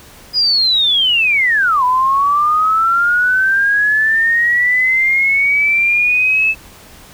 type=linear two-way sweep; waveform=sine; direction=down then up; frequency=4989 to 987.8 to 2620 Hz; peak=-10 dBFS; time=0.33-6.55 s; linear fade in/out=50 ms; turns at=1.84 s; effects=pink hiss -40 dBFS RMS until 7.13 s